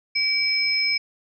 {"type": "tone pair together", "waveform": "sine", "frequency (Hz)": [2296, 5154], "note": ["D7", "E8"], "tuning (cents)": [-40, -40], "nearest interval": "octave + major second", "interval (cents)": 1400, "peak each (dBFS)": [-22, -22], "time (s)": [0.15, 0.98], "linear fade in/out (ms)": 10, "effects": []}